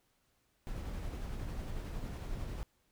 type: noise with tremolo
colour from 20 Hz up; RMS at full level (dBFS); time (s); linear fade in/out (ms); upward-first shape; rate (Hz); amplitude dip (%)
brown; -39; 0.67-2.63; 0; sine; 11; 25
effects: pink hiss -75 dBFS RMS until 2.91 s